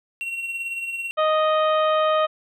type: tone with tremolo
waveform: triangle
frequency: 2734 Hz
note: F7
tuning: 37 cents flat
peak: -23 dBFS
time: 0.21-1.11 s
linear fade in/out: 0 ms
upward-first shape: sine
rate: 18 Hz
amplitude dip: 45%
type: harmonic tone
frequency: 622.3 Hz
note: D#5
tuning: in tune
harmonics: 1 / 2 / 3 / 4 / 5 / 6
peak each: -19 / -21 / -34 / -36 / -33 / -39 dBFS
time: 1.17-2.27 s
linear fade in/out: 20 ms
effects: none